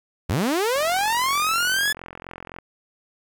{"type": "linear sweep", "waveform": "sawtooth", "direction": "up", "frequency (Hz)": [67.3, 1735], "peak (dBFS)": -16, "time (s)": [0.29, 1.93], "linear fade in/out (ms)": 10}
{"type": "click train", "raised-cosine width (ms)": 0.5, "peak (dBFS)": -21, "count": 81, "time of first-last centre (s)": [0.76, 2.586], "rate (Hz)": 43.8}
{"effects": ["9-bit"]}